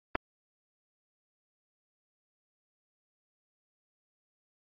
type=clicks; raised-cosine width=0.5 ms; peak=-14 / -13 dBFS; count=2; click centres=0.153 / 0.156 s; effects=MP3 32 kbps